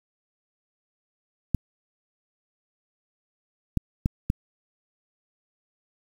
clicks, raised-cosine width 5 ms, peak -9 dBFS, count 4, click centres 1.547 / 3.773 / 4.059 / 4.301 s, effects 7-bit

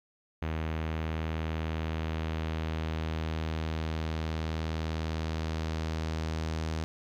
sawtooth tone with low-pass filter sweep, 79.7 Hz, D#2, 42 cents sharp, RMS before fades -33 dBFS, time 0.42-6.84 s, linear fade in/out 0 ms, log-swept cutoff 2600 to 5600 Hz, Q 1.3, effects 11-bit

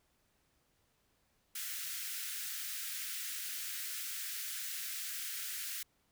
white high-pass noise, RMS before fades -41 dBFS, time 1.55-5.83 s, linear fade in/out 5 ms, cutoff 1400 Hz, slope 48 dB/octave, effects pink hiss -75 dBFS RMS until 6.11 s

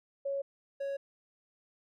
sine / triangle tone pair in turn, 554.4 / 554.4 Hz, C#5 / C#5, 0 / 0 cents, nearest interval unison, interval 0 cents, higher neither, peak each -31 / -31 dBFS, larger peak neither, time 0.25-0.42 / 0.8-0.97 s, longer neither, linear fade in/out 10 ms, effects none

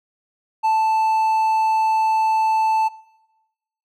triangle tone, 880 Hz, A5, in tune, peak -13 dBFS, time 0.63-2.89 s, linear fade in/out 20 ms, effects noise-tail reverb RT60 1.0 s tail -21 dB re dry

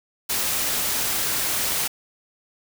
white noise, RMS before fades -24 dBFS, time 0.29-1.88 s, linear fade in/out 10 ms, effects none

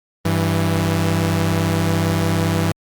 sawtooth tone pair together, 97.56 / 164.6 Hz, G2 / E3, -8 / -2 cents, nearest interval major sixth, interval 906 cents, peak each -15 dBFS, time 0.25-2.72 s, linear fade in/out 5 ms, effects Opus 32 kbps

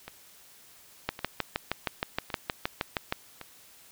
two click trains, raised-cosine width 0.3 ms, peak -23 / -11 dBFS, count 4 / 14, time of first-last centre 0.08-3.413 / 1.09-3.124 s, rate 0.9 / 6.39 Hz, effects white hiss -55 dBFS RMS until 3.91 s

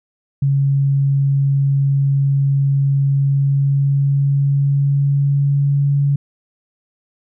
sine tone with pitch glide, 138.59 to 141.34 Hz, C#3 to C#3, 0 to +34 cents, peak -12 dBFS, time 0.42-6.16 s, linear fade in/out 5 ms, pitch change +34 cents, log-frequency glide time 3.13-5.98 s, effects none

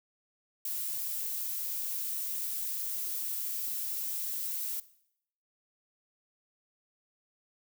violet noise, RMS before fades -35 dBFS, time 0.65-4.8 s, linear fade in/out 2 ms, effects noise-tail reverb RT60 0.7 s tail -18 dB re dry

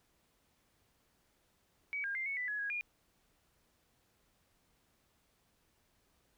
sine tone with pitch steps, 2270 / 1612 / 2095 / 2210 / 1987 / 1687 / 1652 / 2426 Hz, C#7 / G6 / C7 / C#7 / B6 / G#6 / G#6 / D#7, +41 / +48 / +2 / -6 / +10 / +27 / -10 / -44 cents, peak -35 dBFS, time 1.93-2.81 s, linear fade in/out 0 ms, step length 110 ms, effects pink hiss -74 dBFS RMS until 6.37 s

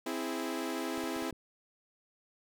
sawtooth chord, C augmented, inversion none, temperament equal, 261.6 / 329.6 / 415.3 Hz, C4 / E4 / G#4, 0 / 0 / 0 cents, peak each -34 / -33 / -37 dBFS, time 0.06-1.31 s, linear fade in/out 5 ms
clicks, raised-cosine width 3 ms, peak -40 dBFS, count 5, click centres 0.978 / 1.038 / 1.164 / 1.224 / 1.327 s
effects none

